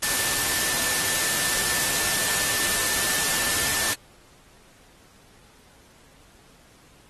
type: tone in noise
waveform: sine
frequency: 1774 Hz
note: A6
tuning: 14 cents sharp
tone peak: -33 dBFS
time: 0.02-3.94 s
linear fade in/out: 10 ms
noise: white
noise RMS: -24 dBFS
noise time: 0.02-3.94 s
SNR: -12 dB
effects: pink hiss -55 dBFS RMS until 7.09 s + AAC 32 kbps